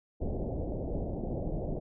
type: low-pass noise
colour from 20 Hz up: pink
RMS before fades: -34 dBFS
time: 0.2-1.8 s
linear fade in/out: 20 ms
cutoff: 690 Hz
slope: 48 dB/octave
effects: none